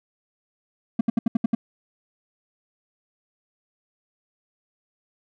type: tone bursts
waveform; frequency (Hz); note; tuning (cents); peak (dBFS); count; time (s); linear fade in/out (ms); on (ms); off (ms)
triangle; 228.9; A#3; -31; -14; 7; 0.99-1.55; 5; 20; 70
effects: none